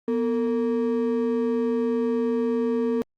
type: ring-modulated tone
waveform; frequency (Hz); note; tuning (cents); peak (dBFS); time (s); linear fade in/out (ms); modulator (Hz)
triangle; 349.2; F4; 0; -16; 0.08-3.02; 0; 105
effects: Opus 24 kbps